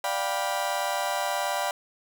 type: chord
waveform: 35% pulse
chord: G dominant seventh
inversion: second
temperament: just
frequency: 588 / 705.6 / 784 / 980 Hz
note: D5 / F5 / G5 / B5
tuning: +2 / +18 / 0 / -14 cents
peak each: -30 dBFS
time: 0.04-1.71 s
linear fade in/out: 2 ms
effects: none